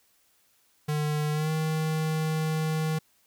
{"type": "tone with pitch glide", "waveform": "square", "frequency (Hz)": [150.5, 157.34], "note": ["D3", "D#3"], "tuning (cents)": [43, 20], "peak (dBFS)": -26, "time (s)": [0.88, 2.99], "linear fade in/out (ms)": 10, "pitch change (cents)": 77, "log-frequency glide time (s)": [1.32, 1.5], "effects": ["white hiss -66 dBFS RMS until 3.26 s"]}